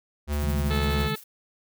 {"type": "tone with pitch glide", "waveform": "square", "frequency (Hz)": [73.42, 72.12], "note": ["D2", "D2"], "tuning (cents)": [0, -31], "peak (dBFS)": -25, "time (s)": [0.27, 1.1], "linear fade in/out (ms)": 50, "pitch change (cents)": -31, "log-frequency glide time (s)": [0.44, 0.96]}
{"type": "noise with tremolo", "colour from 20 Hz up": "blue", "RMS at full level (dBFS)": -41, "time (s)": [0.32, 1.24], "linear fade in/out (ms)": 10, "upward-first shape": "triangle", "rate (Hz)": 12, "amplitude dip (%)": 70}
{"type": "chord", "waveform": "sine", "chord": "C# suspended second", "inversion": "none", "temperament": "just", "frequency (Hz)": [138.59, 155.92, 207.9], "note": ["C#3", "D#3", "G#3"], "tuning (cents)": [0, 4, 2], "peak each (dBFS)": -32, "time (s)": [0.43, 1.15], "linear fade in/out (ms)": 0}
{"type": "harmonic tone", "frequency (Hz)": 435.1, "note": "A4", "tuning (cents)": -19, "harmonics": [1, 2, 3, 4, 5, 6, 7, 8, 9, 10], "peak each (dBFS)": [-32, -38, -35, -37, -40, -40, -44, -39, -40, -42], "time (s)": [0.7, 1.16], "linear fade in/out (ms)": 10}
{"effects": []}